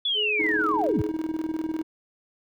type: linear sweep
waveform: sine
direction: down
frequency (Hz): 3469 to 53.3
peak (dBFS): -22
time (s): 0.05-1.02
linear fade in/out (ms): 5
type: tone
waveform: sine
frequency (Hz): 423.2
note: G#4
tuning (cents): +33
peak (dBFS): -29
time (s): 0.14-1.12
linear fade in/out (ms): 50
type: tone with tremolo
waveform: triangle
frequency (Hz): 317.3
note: D#4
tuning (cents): +34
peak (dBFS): -22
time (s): 0.39-1.83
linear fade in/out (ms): 10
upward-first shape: square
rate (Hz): 20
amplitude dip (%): 70
effects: none